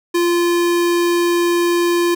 square tone, 346.2 Hz, F4, 15 cents flat, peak -14 dBFS, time 0.14-2.15 s, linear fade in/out 10 ms, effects none

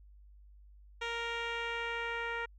10% pulse tone with low-pass filter sweep, 466.2 Hz, A#4, in tune, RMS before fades -37 dBFS, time 1.01-2.46 s, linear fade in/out 10 ms, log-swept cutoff 3900 to 2000 Hz, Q 1.4, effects added 50 Hz sine -54 dBFS peak until 2.58 s

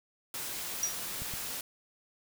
white noise, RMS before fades -38 dBFS, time 0.34-1.61 s, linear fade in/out 2 ms
sine tone with exponential decay, 5770 Hz, F#8, 44 cents flat, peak -24 dBFS, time 0.83-1 s, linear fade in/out 2 ms, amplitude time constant 36 ms
clicks, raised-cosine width 5 ms, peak -30 dBFS, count 2, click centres 1.22 / 1.338 s
effects none

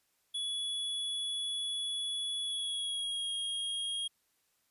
square tone with pitch glide, 3393 to 3264 Hz, G#7 to G#7, +36 to -31 cents, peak -34 dBFS, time 0.34-4.08 s, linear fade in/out 10 ms, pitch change -67 cents, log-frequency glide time 2.42-3.33 s, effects white hiss -75 dBFS RMS until 4.7 s + resampled to 32000 Hz

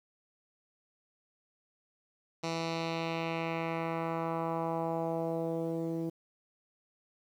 10% pulse tone with low-pass filter sweep, 164.81 Hz, E3, in tune, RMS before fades -34 dBFS, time 2.43-6.1 s, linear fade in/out 10 ms, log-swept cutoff 5500 to 340 Hz, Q 1.7, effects 10-bit

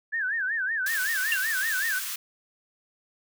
sine tone with vibrato, 1661.2 Hz, G#6, in tune, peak -25 dBFS, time 0.12-2 s, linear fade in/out 20 ms, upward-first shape sine, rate 5.3 Hz, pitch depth 190 cents each way
white high-pass noise, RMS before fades -33 dBFS, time 0.86-2.16 s, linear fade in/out 5 ms, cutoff 1100 Hz, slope 48 dB/octave
sine tone with exponential decay, 2767 Hz, F7, 17 cents flat, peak -19 dBFS, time 1.32-1.42 s, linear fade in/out 1 ms, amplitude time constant 20 ms
effects none

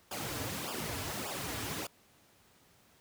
pink noise with flanger, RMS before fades -38 dBFS, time 0.11-1.87 s, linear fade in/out 5 ms, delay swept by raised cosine 0.48 to 5.68 ms, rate 1.7 Hz, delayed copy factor -0.85, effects pink hiss -64 dBFS RMS until 3 s + high-pass 80 Hz 12 dB/octave

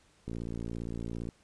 click train, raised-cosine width 3 ms, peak -25 dBFS, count 59, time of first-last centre 0.28-1.289 s, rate 57.5 Hz, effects pink hiss -65 dBFS RMS until 1.43 s + resampled to 22050 Hz

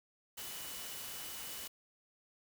sine tone in noise, 2960 Hz, F#7, in tune, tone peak -53 dBFS, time 0.37-1.68 s, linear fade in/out 10 ms, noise white, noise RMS -45 dBFS, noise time 0.37-1.68 s, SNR -11 dB, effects none

